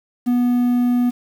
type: tone with quantisation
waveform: triangle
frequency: 244.6 Hz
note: B3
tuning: 16 cents flat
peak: -12 dBFS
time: 0.26-1.11 s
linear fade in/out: 20 ms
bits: 7
effects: none